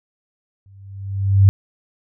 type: tone with exponential growth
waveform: sine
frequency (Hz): 98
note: G2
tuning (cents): 0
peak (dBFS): -5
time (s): 0.66-1.49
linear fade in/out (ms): 0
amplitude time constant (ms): 180
effects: none